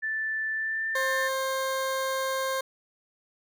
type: tone with pitch glide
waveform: sine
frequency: 1760 to 1790.8 Hz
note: A6 to A6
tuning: 0 to +30 cents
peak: -27 dBFS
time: 0.02-1.29 s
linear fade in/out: 20 ms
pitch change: +30 cents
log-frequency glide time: 0.52-1 s
type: tone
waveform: 20% pulse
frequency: 530 Hz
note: C5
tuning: 22 cents sharp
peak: -22 dBFS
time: 0.95-2.61 s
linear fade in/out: 5 ms
effects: none